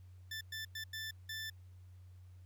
20% pulse tone bursts at uneven times, 1765 Hz, A6, 5 cents sharp, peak -36 dBFS, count 5, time 0.31-0.41 / 0.52-0.65 / 0.75-0.84 / 0.93-1.11 / 1.29-1.5 s, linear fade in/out 5 ms, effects added 91 Hz sine -53 dBFS peak until 2.45 s + pink hiss -75 dBFS RMS until 2.45 s

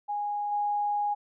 sine tone with level steps, 825 Hz, G#5, 12 cents flat, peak -28 / -25 dBFS, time 0.08-1.15 s, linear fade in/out 20 ms, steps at 0.51 s, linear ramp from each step 20 ms, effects none

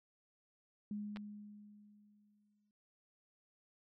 sine tone with exponential decay, 207.7 Hz, G#3, in tune, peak -38 dBFS, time 0.91-2.71 s, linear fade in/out 2 ms, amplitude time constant 390 ms
clicks, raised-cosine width 0.3 ms, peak -33 dBFS, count 2, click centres 1.161 / 1.17 s
effects none

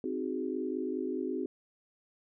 sine chord, Ab dominant seventh, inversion first, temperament equal, 261.6 / 311.1 / 370 / 415.3 Hz, C4 / Eb4 / Gb4 / Ab4, 0 / 0 / 0 / 0 cents, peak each -36 / -38 / -36 / -39 dBFS, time 0.04-1.46 s, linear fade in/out 2 ms, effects none

